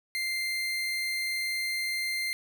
30% pulse tone, 2093 Hz, C7, in tune, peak -26 dBFS, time 0.15-2.33 s, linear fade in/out 0 ms, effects none

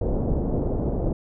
pink low-pass noise, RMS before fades -24 dBFS, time 0.01-1.13 s, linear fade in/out 5 ms, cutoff 600 Hz, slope 24 dB/octave, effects none

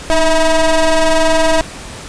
35% pulse ring-modulated tone, 319.4 Hz, D#4, 45 cents sharp, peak -4 dBFS, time 0.1-1.61 s, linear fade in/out 0 ms, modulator 330 Hz, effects pink hiss -30 dBFS RMS until 2.08 s + resampled to 22050 Hz

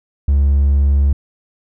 triangle tone, 70.2 Hz, C#2, 22 cents sharp, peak -7 dBFS, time 0.28-1.13 s, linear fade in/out 5 ms, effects tanh soft clip ceiling -3 dBFS

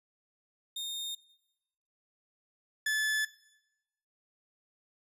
40% pulse tone pair in turn, 3670 / 1732 Hz, A#7 / A6, -28 / -28 cents, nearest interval octave + minor second, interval 1300 cents, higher first, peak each -34 / -27 dBFS, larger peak second, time 0.76-1.15 / 2.86-3.25 s, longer neither, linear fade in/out 5 ms, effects noise-tail reverb RT60 0.9 s tail -18 dB re dry + resampled to 32000 Hz

